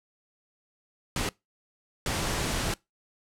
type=noise bursts at uneven times; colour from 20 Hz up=pink; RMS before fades=-29 dBFS; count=2; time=1.16-1.29 / 2.06-2.74 s; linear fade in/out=2 ms; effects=noise-tail reverb RT60 0.2 s tail -23 dB re dry + low-pass 10000 Hz 12 dB/octave